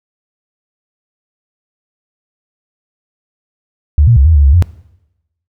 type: tone with pitch steps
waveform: sine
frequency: 73.8 / 117.4 / 68.1 / 80.8 / 72.3 / 68.4 / 87.6 Hz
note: D2 / A#2 / C#2 / E2 / D2 / C#2 / F2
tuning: +9 / +13 / -30 / -34 / -27 / -23 / +6 cents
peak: -4 dBFS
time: 3.98-4.624 s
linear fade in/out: 0 ms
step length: 92 ms
effects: noise-tail reverb RT60 0.9 s tail -20 dB re dry